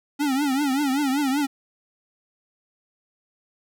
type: tone with vibrato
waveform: square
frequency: 277.2 Hz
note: C#4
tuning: in tune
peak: -21 dBFS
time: 0.19-1.47 s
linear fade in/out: 20 ms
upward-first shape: triangle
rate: 5.2 Hz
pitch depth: 150 cents each way
effects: none